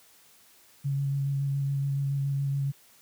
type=tone with vibrato; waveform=sine; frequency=139 Hz; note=C#3; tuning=5 cents sharp; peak=-25 dBFS; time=0.84-2.72 s; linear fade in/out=20 ms; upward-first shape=square; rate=7.1 Hz; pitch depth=12 cents each way; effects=white hiss -58 dBFS RMS until 3.01 s + high-pass 60 Hz 12 dB/octave